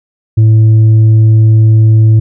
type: tone with tanh clipping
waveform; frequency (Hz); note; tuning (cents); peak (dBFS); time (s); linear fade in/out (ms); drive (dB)
sine; 110; A2; 0; -3; 0.37-2.2; 10; 3
effects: none